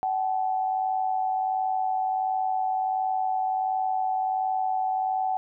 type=tone pair together; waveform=sine; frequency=754.6 / 856 Hz; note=F#5 / A5; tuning=+34 / -48 cents; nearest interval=major second; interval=218 cents; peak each=-24 / -31 dBFS; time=0.03-5.37 s; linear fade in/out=0 ms; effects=none